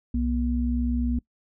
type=tone pair together; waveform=sine; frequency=63.9 / 240.8 Hz; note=C2 / B3; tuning=-40 / -44 cents; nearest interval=octave + major seventh; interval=2296 cents; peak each=-25 / -25 dBFS; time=0.14-1.19 s; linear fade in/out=5 ms; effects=noise-tail reverb RT60 0.1 s tail -22 dB re dry